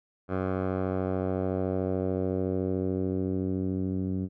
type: tone with low-pass filter sweep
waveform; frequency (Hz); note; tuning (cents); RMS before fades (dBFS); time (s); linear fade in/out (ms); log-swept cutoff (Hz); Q
10% pulse; 93.7; F#2; +22; -29; 0.28-4.29; 50; 1200 to 230; 1.4
effects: none